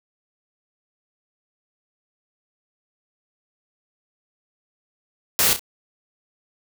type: noise with echo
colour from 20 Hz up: white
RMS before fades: -18 dBFS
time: 5.39-5.53 s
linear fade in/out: 0 ms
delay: 32 ms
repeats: 2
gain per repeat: -9 dB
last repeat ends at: 5.594 s
effects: none